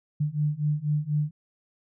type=beating tone pair; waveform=sine; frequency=147.3 / 151.4 Hz; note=D3 / D#3; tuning=+6 / -47 cents; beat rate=4.1 Hz; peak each=-27 / -26 dBFS; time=0.2-1.31 s; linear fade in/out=10 ms; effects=none